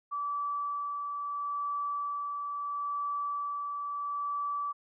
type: tone with tremolo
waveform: sine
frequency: 1155 Hz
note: D6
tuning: 29 cents flat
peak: -30 dBFS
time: 0.11-4.73 s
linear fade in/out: 20 ms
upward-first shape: sine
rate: 0.75 Hz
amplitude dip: 30%
effects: none